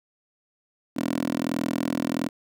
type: tone with high-pass filter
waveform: 10% pulse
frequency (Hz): 41.42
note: E1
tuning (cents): +9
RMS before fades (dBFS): -27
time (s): 0.96-2.29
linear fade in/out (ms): 10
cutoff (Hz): 270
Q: 3.2
effects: none